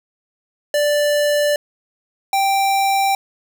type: tone pair in turn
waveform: square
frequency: 587.3 / 784 Hz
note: D5 / G5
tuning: 0 / 0 cents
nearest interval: perfect fourth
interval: 500 cents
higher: second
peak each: -15 dBFS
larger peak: neither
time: 0.74-1.56 / 2.33-3.15 s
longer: neither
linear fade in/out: 2 ms
effects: none